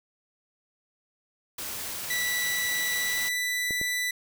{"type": "noise", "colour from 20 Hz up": "white", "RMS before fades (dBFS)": -35, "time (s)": [1.58, 3.29], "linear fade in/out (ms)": 5}
{"type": "tone with pitch glide", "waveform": "sawtooth", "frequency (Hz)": [1966, 1979.7], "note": ["B6", "B6"], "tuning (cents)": [-8, 4], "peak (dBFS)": -23, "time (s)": [2.1, 4.11], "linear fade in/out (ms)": 5, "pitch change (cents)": 12, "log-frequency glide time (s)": [2.95, 3.4]}
{"type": "clicks", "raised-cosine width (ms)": 2, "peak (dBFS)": -23, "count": 2, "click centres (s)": [3.708, 3.814]}
{"effects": []}